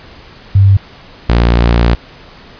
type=tone pair in turn; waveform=sine / sawtooth; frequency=98 / 58.39 Hz; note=G2 / A#1; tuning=0 / +4 cents; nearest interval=major sixth; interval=896 cents; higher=first; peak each=-3 dBFS; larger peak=neither; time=0.55-0.77 / 1.29-1.95 s; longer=second; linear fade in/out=5 ms; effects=pink hiss -37 dBFS RMS until 2.59 s + resampled to 11025 Hz